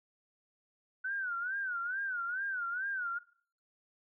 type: tone with vibrato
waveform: sine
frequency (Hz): 1489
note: F#6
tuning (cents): +11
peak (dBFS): -33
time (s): 1.04-3.19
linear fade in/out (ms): 10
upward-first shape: sine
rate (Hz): 2.3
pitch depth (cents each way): 140
effects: noise-tail reverb RT60 0.5 s tail -20 dB re dry